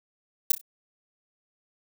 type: noise with echo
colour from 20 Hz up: violet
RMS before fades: -18 dBFS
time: 0.5-0.52 s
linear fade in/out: 5 ms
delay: 31 ms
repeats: 3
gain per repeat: -10 dB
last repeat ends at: 0.613 s
effects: none